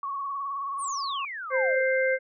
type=tone with vibrato; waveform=sine; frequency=1110 Hz; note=C#6; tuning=2 cents sharp; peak=-29 dBFS; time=0.03-1.25 s; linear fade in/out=2 ms; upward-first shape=triangle; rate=19 Hz; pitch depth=58 cents each way
type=exponential sweep; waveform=sine; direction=down; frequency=9720 to 434.9 Hz; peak=-33 dBFS; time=0.78-1.84 s; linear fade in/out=50 ms
type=harmonic tone; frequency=523.3 Hz; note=C5; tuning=in tune; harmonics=1 / 3 / 4; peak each=-23 / -28 / -29 dBFS; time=1.5-2.19 s; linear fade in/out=50 ms
effects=none